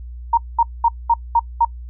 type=tone bursts; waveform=sine; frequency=932.3 Hz; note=A#5; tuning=in tune; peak=-10 dBFS; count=6; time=0.33-1.65 s; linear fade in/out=5 ms; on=45 ms; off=210 ms; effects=noise-tail reverb RT60 0.1 s tail -26 dB re dry + added 60 Hz sine -30 dBFS peak until 1.89 s